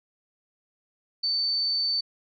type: tone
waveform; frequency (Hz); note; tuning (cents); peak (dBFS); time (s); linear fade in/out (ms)
sine; 4539; C#8; +40; -23; 1.23-2.01; 10
effects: none